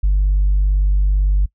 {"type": "tone", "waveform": "sine", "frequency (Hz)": 48.93, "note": "G1", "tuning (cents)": -2, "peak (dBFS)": -10, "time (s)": [0.03, 1.46], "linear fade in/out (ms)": 10, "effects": ["noise-tail reverb RT60 0.1 s tail -23 dB re dry", "tanh soft clip ceiling -9 dBFS"]}